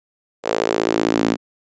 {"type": "tone with high-pass filter sweep", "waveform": "sawtooth", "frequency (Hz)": 55.6, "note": "A1", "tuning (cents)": 19, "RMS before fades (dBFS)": -19, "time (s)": [0.43, 1.37], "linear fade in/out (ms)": 50, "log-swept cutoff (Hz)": [500, 250], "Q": 2.7, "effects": ["resampled to 16000 Hz"]}